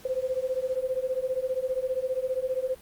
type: beating tone pair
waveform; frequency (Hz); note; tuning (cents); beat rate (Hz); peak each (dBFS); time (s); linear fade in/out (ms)
sine; 509 / 524; C5 / C5; -48 / +2; 15; -29; 0.05-2.75; 5
effects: pink hiss -52 dBFS RMS until 2.81 s + Opus 48 kbps